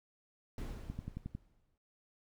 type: noise with exponential decay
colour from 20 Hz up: brown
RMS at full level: -39 dBFS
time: 0.58-1.78 s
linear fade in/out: 2 ms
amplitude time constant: 260 ms
type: click train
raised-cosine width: 5 ms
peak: -28 dBFS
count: 6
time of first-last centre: 0.9-1.35 s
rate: 11.1 Hz
effects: none